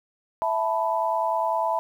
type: chord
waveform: sine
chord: E suspended fourth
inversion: none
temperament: just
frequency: 659.3 / 879 / 988.9 Hz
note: E5 / A5 / B5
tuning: 0 / -2 / +2 cents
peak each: -26 dBFS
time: 0.42-1.79 s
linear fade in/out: 0 ms
effects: 9-bit